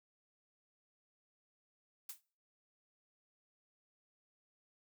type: noise with exponential decay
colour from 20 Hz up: blue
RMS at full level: -40 dBFS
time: 2.09-2.21 s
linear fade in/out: 5 ms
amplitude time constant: 25 ms
effects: noise-tail reverb RT60 0.4 s tail -21 dB re dry